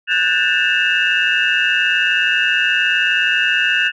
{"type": "tone cluster", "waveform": "sine", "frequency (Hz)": [1479, 1598, 1766, 2642, 2829], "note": ["F#6", "G6", "A6", "E7", "F7"], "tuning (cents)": [-1, 33, 6, 3, 22], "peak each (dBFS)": -19, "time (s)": [0.07, 3.92], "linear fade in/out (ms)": 50, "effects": ["tanh soft clip ceiling -5 dBFS"]}